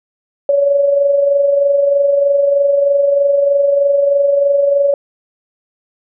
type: tone with amplitude modulation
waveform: sine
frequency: 564 Hz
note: C#5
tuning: 30 cents sharp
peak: -7 dBFS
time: 0.49-4.94 s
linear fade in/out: 2 ms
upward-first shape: sine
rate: 23.2 Hz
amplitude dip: 45%
effects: none